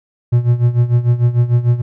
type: tone with tremolo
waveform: triangle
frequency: 120.5 Hz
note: B2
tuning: 42 cents flat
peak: -5 dBFS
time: 0.32-1.82 s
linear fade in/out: 10 ms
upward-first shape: sine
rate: 6.7 Hz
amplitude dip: 80%
effects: none